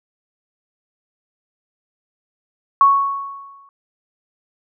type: tone with exponential decay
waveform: sine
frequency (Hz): 1108.7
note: C#6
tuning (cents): 0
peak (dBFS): -6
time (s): 2.81-3.69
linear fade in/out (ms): 1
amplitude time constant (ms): 190
effects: none